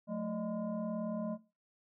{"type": "tone with frequency modulation", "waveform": "sine", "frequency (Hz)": 220, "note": "A3", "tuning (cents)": 0, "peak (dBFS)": -34, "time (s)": [0.07, 1.38], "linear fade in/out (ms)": 50, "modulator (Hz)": 402, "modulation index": 1.2, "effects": ["noise-tail reverb RT60 0.3 s tail -20 dB re dry"]}